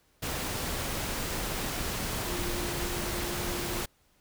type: tone in noise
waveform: sine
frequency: 351 Hz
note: F4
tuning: 9 cents sharp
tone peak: -38 dBFS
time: 2.26-3.82 s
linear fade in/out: 10 ms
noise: pink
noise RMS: -33 dBFS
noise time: 0.22-3.86 s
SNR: -8 dB
effects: pink hiss -67 dBFS RMS until 4.2 s